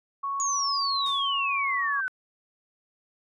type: tone with pitch glide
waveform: sine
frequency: 1108.7 to 1126.8 Hz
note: C#6 to C#6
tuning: 0 to +28 cents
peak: -27 dBFS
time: 0.23-2.01 s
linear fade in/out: 10 ms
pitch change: +28 cents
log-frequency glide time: 1.74-1.83 s
type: exponential sweep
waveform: sine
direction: down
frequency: 6840 to 1487 Hz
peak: -26 dBFS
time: 0.4-2.08 s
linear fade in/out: 0 ms
type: noise with exponential decay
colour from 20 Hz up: white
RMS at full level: -43 dBFS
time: 1.06-1.46 s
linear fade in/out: 1 ms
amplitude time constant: 85 ms
effects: resampled to 24000 Hz